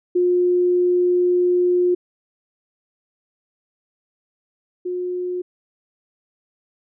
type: tone pair in turn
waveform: sine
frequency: 357.1 / 360 Hz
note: F4 / F#4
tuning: +39 / -47 cents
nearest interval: unison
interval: 14 cents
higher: second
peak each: -14 / -22 dBFS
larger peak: first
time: 0.15-1.95 / 4.85-5.42 s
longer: first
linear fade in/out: 10 ms
effects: none